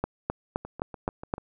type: two click trains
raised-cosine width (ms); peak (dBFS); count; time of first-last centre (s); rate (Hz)
1; -12 / -24; 6 / 6; 0.04-1.339 / 0.65-1.381; 3.85 / 6.84
effects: none